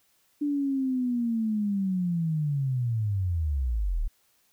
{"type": "linear sweep", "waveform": "sine", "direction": "down", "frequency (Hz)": [294.6, 32.92], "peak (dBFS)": -24, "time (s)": [0.41, 4.08], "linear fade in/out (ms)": 10, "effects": ["white hiss -67 dBFS RMS until 4.52 s"]}